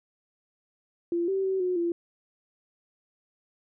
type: tone with pitch steps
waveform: sine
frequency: 342.9 / 386.1 / 381.5 / 363.5 / 342.1 Hz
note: F4 / G4 / G4 / F#4 / F4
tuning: -32 / -26 / -47 / -31 / -36 cents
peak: -24 dBFS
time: 1.12-1.92 s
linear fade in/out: 2 ms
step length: 160 ms
effects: none